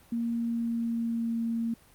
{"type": "tone with pitch glide", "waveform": "sine", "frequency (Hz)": [233.1, 230], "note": ["A#3", "A#3"], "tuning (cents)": [0, -23], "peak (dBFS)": -27, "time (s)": [0.12, 1.74], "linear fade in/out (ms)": 5, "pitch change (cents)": -23, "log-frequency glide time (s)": [0.39, 1.4], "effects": ["pink hiss -58 dBFS RMS until 1.94 s", "Opus 32 kbps"]}